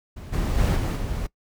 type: noise with level steps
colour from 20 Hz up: brown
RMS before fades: -37 / -24 / -20 / -24 / -28 dBFS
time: 0.16-1.27 s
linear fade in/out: 10 ms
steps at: 0.32 / 0.57 / 0.75 / 0.95 s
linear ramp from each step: 20 ms
effects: noise-tail reverb RT60 0.1 s tail -21 dB re dry